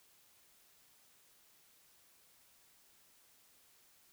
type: silence
effects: white hiss -67 dBFS RMS until 4.12 s